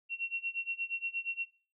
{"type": "tone with tremolo", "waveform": "sine", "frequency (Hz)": 2730, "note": "F7", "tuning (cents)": -40, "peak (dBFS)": -30, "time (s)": [0.09, 1.47], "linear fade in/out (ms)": 50, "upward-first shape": "sine", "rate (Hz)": 8.5, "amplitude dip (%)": 90, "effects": ["noise-tail reverb RT60 0.4 s tail -20 dB re dry"]}